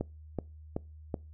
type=click train; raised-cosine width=2 ms; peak=-18 dBFS; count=4; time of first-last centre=0.01-1.142 s; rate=2.65 Hz; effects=noise-tail reverb RT60 0.3 s tail -24 dB re dry + added 77 Hz sine -47 dBFS peak until 1.33 s